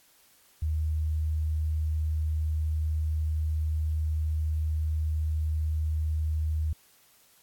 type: tone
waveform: sine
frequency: 77.78 Hz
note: D#2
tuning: in tune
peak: -25 dBFS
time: 0.62-6.73 s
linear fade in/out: 5 ms
effects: white hiss -61 dBFS RMS until 7.42 s + AAC 64 kbps